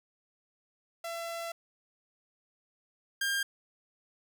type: tone pair in turn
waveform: sawtooth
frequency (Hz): 673 / 1604.2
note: E5 / G6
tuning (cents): +36 / +40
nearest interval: octave + minor third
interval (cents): 1504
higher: second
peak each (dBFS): -32 / -25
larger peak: second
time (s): 1.04-1.52 / 3.21-3.43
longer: first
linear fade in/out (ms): 5
effects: none